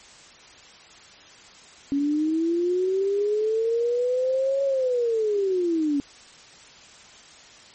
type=linear two-way sweep; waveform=sine; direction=up then down; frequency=277.2 to 554.4 to 277.2 Hz; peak=-20 dBFS; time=1.92-6 s; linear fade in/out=0 ms; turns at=4.64 s; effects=white hiss -48 dBFS RMS until 7.74 s + MP3 32 kbps